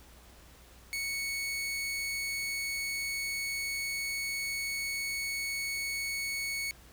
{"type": "tone", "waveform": "sawtooth", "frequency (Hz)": 2217, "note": "C#7", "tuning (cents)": 0, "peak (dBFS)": -29, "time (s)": [0.93, 6.71], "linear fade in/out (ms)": 0, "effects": ["added 60 Hz sine -56 dBFS peak until 6.92 s", "pink hiss -57 dBFS RMS until 6.92 s"]}